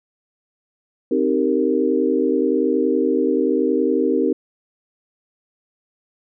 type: chord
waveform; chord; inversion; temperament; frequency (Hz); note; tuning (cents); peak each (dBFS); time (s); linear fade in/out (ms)
sine; C minor seventh; none; equal with one note detuned; 261.6 / 311.1 / 392 / 463.7; C4 / Eb4 / G4 / Bb4; 0 / 0 / 0 / -9; -21; 1.11-4.33; 5
effects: none